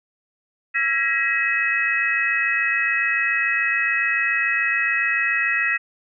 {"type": "tone cluster", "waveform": "sine", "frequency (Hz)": [1348, 1647, 1902, 2009, 2563], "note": ["E6", "G#6", "A#6", "B6", "E7"], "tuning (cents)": [38, -15, 34, 29, -49], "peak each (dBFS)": [-30, -27, -21, -30, -23], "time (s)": [0.74, 5.78], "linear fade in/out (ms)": 20, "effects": []}